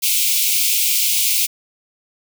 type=high-pass noise; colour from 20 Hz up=white; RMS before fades=-17 dBFS; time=0.02-1.47 s; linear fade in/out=20 ms; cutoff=2200 Hz; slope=96 dB/octave; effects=none